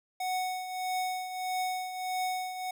square tone with tremolo, 740 Hz, F#5, in tune, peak -29 dBFS, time 0.2-2.71 s, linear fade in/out 5 ms, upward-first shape triangle, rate 1.6 Hz, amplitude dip 65%, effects none

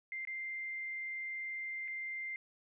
sine tone with dropouts, 2093 Hz, C7, in tune, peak -38 dBFS, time 0.12-2.36 s, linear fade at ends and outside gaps 1 ms, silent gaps 0.251-0.273 / 1.878-1.881 s, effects none

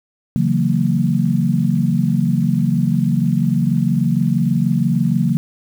sine chord, F# dominant seventh, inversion second, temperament equal with one note detuned, 138.59 / 164.81 / 185 / 229.1 Hz, C#3 / E3 / F#3 / A#3, 0 / 0 / 0 / -30 cents, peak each -19 dBFS, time 0.36-5.37 s, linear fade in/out 0 ms, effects 7-bit

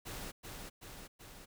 pink noise with echo, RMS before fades -44 dBFS, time 0.05-0.32 s, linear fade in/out 20 ms, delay 380 ms, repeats 3, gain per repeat -3 dB, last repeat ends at 1.46 s, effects none

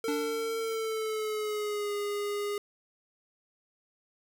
square tone with pitch glide, 452.7 to 410.4 Hz, A4 to G#4, +49 to -21 cents, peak -31 dBFS, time 0.04-2.58 s, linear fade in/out 2 ms, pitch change -170 cents, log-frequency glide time 0.58-1.93 s
square tone with exponential decay, 292.1 Hz, D4, 9 cents flat, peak -30 dBFS, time 0.08-0.96 s, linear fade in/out 2 ms, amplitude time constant 190 ms
effects none

